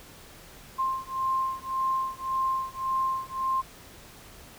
sine beating tone pair, 1054 / 1055.8 Hz, C6 / C6, +12 / +15 cents, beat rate 1.8 Hz, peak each -29 dBFS, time 0.78-3.62 s, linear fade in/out 20 ms, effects pink hiss -49 dBFS RMS until 4.58 s

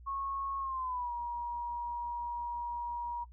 sine tone with pitch glide, 1096 to 954.1 Hz, C#6 to A#5, -20 to +40 cents, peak -34 dBFS, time 0.06-3.25 s, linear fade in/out 20 ms, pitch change -240 cents, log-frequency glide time 0.59-1.12 s, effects noise-tail reverb RT60 0.1 s tail -21 dB re dry + added 60 Hz sine -50 dBFS peak until 3.32 s

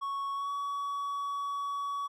triangle tone with pitch glide, 1108.7 to 1130 Hz, C#6 to C#6, 0 to +33 cents, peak -30 dBFS, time 0.01-2.08 s, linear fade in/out 20 ms, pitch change +33 cents, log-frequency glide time 0.34-0.5 s, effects none

